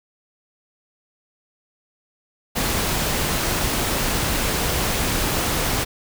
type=noise; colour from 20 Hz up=pink; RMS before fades=-22 dBFS; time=2.55-5.85 s; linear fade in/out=20 ms; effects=none